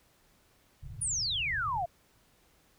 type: low-pass noise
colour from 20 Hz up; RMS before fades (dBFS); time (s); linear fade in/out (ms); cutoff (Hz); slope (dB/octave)
white; -44; 0.82-1.85; 10; 150; 96
type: exponential sweep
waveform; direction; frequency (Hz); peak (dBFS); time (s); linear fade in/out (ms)
sine; down; 10020 to 655; -29; 1.01-1.86; 10
effects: pink hiss -66 dBFS RMS until 2.78 s